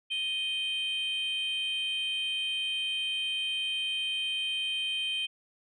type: tone pair together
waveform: sine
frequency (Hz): 2489 / 3126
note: D#7 / G7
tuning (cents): 0 / -6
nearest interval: major third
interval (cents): 394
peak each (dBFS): -33 / -28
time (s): 0.1-5.27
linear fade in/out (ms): 20
effects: tanh soft clip ceiling -26 dBFS